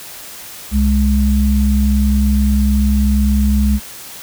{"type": "tone pair together", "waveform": "sine", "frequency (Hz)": [65.41, 207.7], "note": ["C2", "G#3"], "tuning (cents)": [0, 0], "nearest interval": "octave + minor sixth", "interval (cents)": 2000, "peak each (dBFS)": [-12, -14], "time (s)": [0.71, 3.8], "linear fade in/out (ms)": 50, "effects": ["white hiss -33 dBFS RMS until 4.22 s"]}